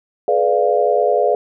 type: chord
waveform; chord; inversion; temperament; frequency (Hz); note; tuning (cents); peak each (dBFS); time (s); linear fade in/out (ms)
sine; G# diminished seventh; none; equal with one note detuned; 424.5 / 493.9 / 587.3 / 698.5; G#4 / B4 / D5 / F5; +38 / 0 / 0 / 0; -18; 0.28-1.35; 2
effects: none